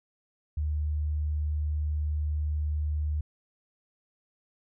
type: tone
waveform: sine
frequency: 75.4 Hz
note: D2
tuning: 46 cents sharp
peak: -26 dBFS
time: 0.57-3.21 s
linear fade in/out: 5 ms
effects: none